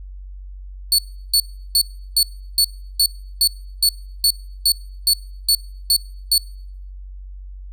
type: tone bursts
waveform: sawtooth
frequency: 4435 Hz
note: C#8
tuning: in tune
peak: -9 dBFS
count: 14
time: 0.92-6.38 s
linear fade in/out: 2 ms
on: 65 ms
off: 350 ms
effects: noise-tail reverb RT60 0.7 s tail -26 dB re dry + added 47 Hz sine -32 dBFS peak until 7.72 s